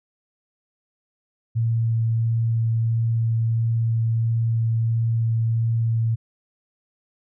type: tone with vibrato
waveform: sine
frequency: 114.2 Hz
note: A#2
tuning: 35 cents flat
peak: -18 dBFS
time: 1.55-6.16 s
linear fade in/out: 20 ms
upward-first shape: sine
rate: 1.5 Hz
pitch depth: 8 cents each way
effects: none